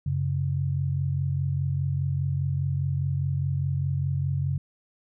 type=tone pair together; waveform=sine; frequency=93.68 / 138.59 Hz; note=F#2 / C#3; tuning=+22 / 0 cents; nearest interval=perfect fifth; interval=678 cents; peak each=-28 / -25 dBFS; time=0.06-4.58 s; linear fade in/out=5 ms; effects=none